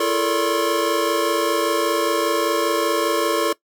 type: tone cluster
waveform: square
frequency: 337.3 / 433.7 / 458.8 / 577 / 1079 Hz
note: E4 / A4 / A#4 / D5 / C#6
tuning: +40 / -25 / -28 / -31 / -47 cents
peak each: -25 dBFS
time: 0-3.53 s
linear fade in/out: 5 ms
effects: noise-tail reverb RT60 0.1 s tail -19 dB re dry